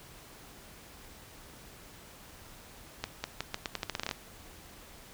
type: accelerating click train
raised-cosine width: 0.2 ms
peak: -15 dBFS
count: 14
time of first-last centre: 3.04-4.112 s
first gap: 200 ms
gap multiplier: 0.83
effects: pink hiss -52 dBFS RMS until 5.13 s